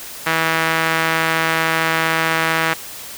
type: tone with band-pass filter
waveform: sawtooth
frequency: 162.2 Hz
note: E3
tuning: 28 cents flat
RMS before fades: -18 dBFS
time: 0.26-2.74 s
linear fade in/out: 10 ms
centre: 1800 Hz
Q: 1.3
effects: white hiss -33 dBFS RMS until 3.17 s